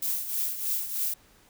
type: noise with tremolo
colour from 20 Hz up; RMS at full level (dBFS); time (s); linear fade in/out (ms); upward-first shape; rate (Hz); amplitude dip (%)
violet; -27; 0.02-1.14; 5; triangle; 3.2; 70
effects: pink hiss -59 dBFS RMS until 1.49 s